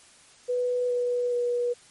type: tone with pitch steps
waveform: sine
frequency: 493.9 / 489.1 / 484.3 Hz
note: B4 / B4 / B4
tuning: 0 / -17 / -34 cents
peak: -23 dBFS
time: 0.48-1.74 s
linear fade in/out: 20 ms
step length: 420 ms
effects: white hiss -54 dBFS RMS until 1.9 s + MP3 48 kbps